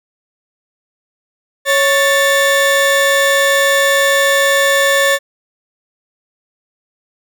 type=tone pair together; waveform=35% pulse; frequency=554.4 / 1763.4 Hz; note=C#5 / A6; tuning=0 / +3 cents; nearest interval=octave + minor sixth; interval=2003 cents; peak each=-11 dBFS; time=1.65-5.19 s; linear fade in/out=50 ms; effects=none